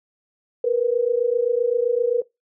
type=tone pair together; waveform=sine; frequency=466.2 / 493.9 Hz; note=A#4 / B4; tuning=0 / 0 cents; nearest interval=minor second; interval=100 cents; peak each=-20 dBFS; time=0.64-2.22 s; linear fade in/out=5 ms; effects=noise-tail reverb RT60 0.2 s tail -22 dB re dry